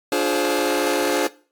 sawtooth chord, D half-diminished seventh, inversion none, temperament just, 293.7 / 352.4 / 422.9 / 528.6 Hz, D4 / F4 / Ab4 / C5, 0 / +16 / +31 / +18 cents, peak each -20 dBFS, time 0.12-1.27 s, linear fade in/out 2 ms, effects noise-tail reverb RT60 0.4 s tail -19 dB re dry + AAC 64 kbps

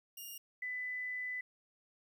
5% pulse / sine tone pair in turn, 2833 / 1999.4 Hz, F7 / B6, +24 / +21 cents, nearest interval tritone, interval 603 cents, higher first, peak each -36 / -37 dBFS, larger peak first, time 0.17-0.38 / 0.62-1.41 s, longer second, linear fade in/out 5 ms, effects 12-bit

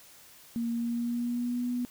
sine tone with pitch glide, 233.1 to 245 Hz, A#3 to B3, 0 to -14 cents, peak -28 dBFS, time 0.56-1.85 s, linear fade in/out 0 ms, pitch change +86 cents, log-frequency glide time 0.7-1.66 s, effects white hiss -54 dBFS RMS until 1.9 s

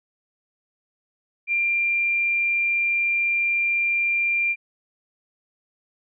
sine tone, 2382 Hz, D7, 24 cents sharp, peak -19 dBFS, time 1.47-4.56 s, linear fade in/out 50 ms, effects none

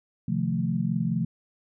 sine chord, F dominant seventh, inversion second, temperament equal, 130.81 / 155.56 / 174.61 / 220 Hz, C3 / Eb3 / F3 / A3, 0 / 0 / 0 / 0 cents, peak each -30 / -32 / -27 / -29 dBFS, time 0.28-1.25 s, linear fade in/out 5 ms, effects none

